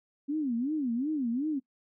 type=tone with vibrato; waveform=sine; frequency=268.5 Hz; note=C4; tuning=45 cents sharp; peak=-27 dBFS; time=0.28-1.6 s; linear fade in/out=20 ms; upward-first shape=sine; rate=2.7 Hz; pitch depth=270 cents each way; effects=noise-tail reverb RT60 0.1 s tail -19 dB re dry